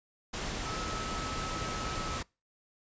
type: tone in noise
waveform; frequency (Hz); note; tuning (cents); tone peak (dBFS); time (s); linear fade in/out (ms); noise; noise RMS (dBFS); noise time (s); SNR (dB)
sine; 1297; E6; -28; -39; 0.65-2.19; 10; pink; -36; 0.33-2.23; -6
effects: noise-tail reverb RT60 0.3 s tail -26 dB re dry + resampled to 16000 Hz